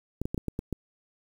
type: clicks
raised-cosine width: 3 ms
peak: -17 dBFS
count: 7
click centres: 0.216 / 0.255 / 0.345 / 0.378 / 0.483 / 0.591 / 0.727 s
effects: 8-bit